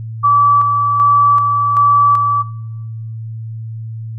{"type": "tone with tremolo", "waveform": "sine", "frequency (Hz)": 1153, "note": "D6", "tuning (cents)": -32, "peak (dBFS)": -7, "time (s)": [0.23, 2.43], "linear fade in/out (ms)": 20, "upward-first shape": "square", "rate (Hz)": 1.3, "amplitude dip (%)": 40, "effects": ["noise-tail reverb RT60 1.0 s tail -23 dB re dry", "added 112 Hz sine -23 dBFS peak until 4.18 s"]}